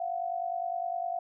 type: tone pair together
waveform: sine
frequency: 690.2 / 740 Hz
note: F5 / F#5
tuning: -21 / 0 cents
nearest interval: minor second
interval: 121 cents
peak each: -32 / -34 dBFS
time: 0-1.19 s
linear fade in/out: 5 ms
effects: none